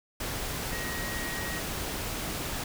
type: tone in noise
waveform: sine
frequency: 1890 Hz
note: A#6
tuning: 23 cents sharp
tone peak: -37 dBFS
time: 0.72-1.6 s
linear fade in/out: 5 ms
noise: pink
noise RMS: -34 dBFS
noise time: 0.2-2.64 s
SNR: -6 dB
effects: none